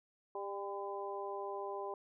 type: harmonic tone with a mistuned harmonic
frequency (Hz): 199.1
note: G3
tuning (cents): +27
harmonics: 2 / 3 / 4 / 5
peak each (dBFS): -42 / -46 / -45 / -45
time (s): 0.35-1.94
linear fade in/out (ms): 2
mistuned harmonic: 5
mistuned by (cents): +26
effects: none